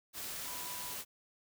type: tone in noise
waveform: sine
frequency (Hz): 987.8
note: B5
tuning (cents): 0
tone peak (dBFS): -49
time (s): 0.43-0.97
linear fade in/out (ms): 50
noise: white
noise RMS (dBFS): -42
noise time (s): 0.13-1.05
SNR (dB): -10
effects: none